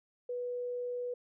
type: tone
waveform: sine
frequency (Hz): 490.6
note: B4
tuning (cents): -12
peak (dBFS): -34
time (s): 0.29-1.14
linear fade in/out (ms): 5
effects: none